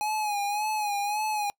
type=tone with vibrato; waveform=square; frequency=835 Hz; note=G#5; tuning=9 cents sharp; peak=-27 dBFS; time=0.01-1.5 s; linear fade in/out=0 ms; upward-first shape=sine; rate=1.8 Hz; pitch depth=57 cents each way; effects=noise-tail reverb RT60 0.1 s tail -24 dB re dry